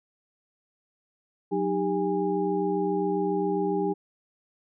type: tone cluster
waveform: sine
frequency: 183.6 / 308.8 / 396.2 / 820 Hz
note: F#3 / D#4 / G4 / G#5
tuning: -13 / -13 / +18 / -22 cents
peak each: -31 / -30 / -26 / -32 dBFS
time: 1.51-3.94 s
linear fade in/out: 20 ms
effects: none